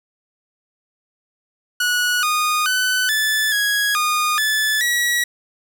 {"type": "tone with pitch steps", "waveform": "sawtooth", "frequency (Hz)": [1465, 1230, 1505, 1742, 1661, 1225, 1736, 1924], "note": ["F#6", "D#6", "F#6", "A6", "G#6", "D#6", "A6", "B6"], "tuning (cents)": [-18, -20, 29, -18, 0, -27, -24, -46], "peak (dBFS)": -13, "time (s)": [1.8, 5.24], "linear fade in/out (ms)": 5, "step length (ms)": 430, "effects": []}